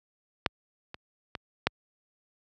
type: clicks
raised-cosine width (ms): 0.3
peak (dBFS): -6 / -23 / -18 / -6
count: 4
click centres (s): 0.462 / 0.944 / 1.352 / 1.67
effects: high-pass 60 Hz 12 dB/octave